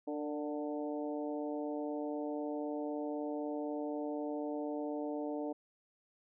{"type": "harmonic tone with a mistuned harmonic", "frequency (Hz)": 148, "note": "D3", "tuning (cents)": 14, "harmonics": [2, 3, 4, 5, 6], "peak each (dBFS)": [-38, -42, -42, -47, -50], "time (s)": [0.07, 5.53], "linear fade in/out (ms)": 10, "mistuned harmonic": 3, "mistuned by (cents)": 32, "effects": []}